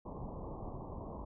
pink low-pass noise, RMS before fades -44 dBFS, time 0.05-1.25 s, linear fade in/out 10 ms, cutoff 1100 Hz, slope 96 dB/octave, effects none

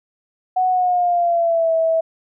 sine tone with pitch glide, 740 to 651.7 Hz, F#5 to E5, 0 to -20 cents, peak -14 dBFS, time 0.56-2.01 s, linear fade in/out 10 ms, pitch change -220 cents, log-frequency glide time 0.69-1.73 s, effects none

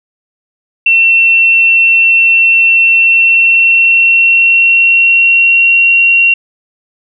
sine tone with pitch glide, 2703 to 2745 Hz, E7 to F7, +43 to -31 cents, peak -4 dBFS, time 0.86-6.34 s, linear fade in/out 5 ms, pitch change +26 cents, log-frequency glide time 2.96-5.97 s, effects none

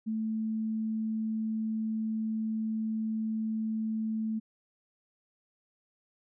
sine tone, 220 Hz, A3, in tune, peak -29 dBFS, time 0.06-4.4 s, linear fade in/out 20 ms, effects none

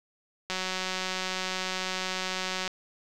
click train, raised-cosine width 0.2 ms, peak -14 dBFS, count 406, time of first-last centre 0.5-2.677 s, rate 186 Hz, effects none

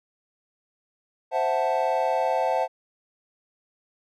triangle chord, F# half-diminished seventh, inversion second, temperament equal, 523.3 / 659.3 / 740 / 880 Hz, C5 / E5 / F#5 / A5, 0 / 0 / 0 / 0 cents, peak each -25 dBFS, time 1.31-2.68 s, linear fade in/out 50 ms, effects none

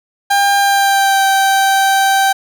30% pulse tone with pitch glide, 800 to 779 Hz, G5 to G5, +35 to -11 cents, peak -7 dBFS, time 0.3-2.33 s, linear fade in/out 10 ms, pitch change -46 cents, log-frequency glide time 0.57-1.25 s, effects none

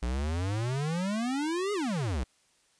square exponential two-way sweep, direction up then down, 57 to 424.1 to 57 Hz, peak -29 dBFS, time 0.02-2.24 s, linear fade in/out 10 ms, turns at 1.73 s, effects white hiss -67 dBFS RMS until 2.79 s + resampled to 22050 Hz

